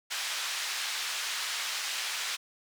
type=band-pass noise; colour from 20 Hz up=white; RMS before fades=-34 dBFS; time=0.1-2.37 s; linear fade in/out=20 ms; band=1200 to 5100 Hz; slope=12 dB/octave; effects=none